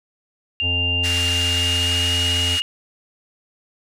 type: tone with pitch glide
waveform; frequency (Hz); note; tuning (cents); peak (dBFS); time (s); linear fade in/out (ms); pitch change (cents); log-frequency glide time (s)
sine; 2794 to 2861; F7 to F7; 0 to +41; -19; 0.6-2.62; 0; +41; 1.01-2.22
type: harmonic tone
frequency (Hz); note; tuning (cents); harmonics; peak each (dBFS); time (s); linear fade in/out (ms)
87.31; F2; 0; 1 / 3 / 5 / 7 / 9 / 10; -23 / -33 / -37 / -40 / -42 / -43; 0.61-2.59; 50
type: band-pass noise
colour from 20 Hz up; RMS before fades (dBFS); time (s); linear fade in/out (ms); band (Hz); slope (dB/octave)
pink; -28; 1.03-2.61; 20; 1600 to 9100; 24
effects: none